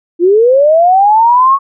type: linear sweep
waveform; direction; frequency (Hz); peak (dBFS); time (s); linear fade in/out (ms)
sine; up; 331.5 to 1115; -4; 0.19-1.59; 50
effects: none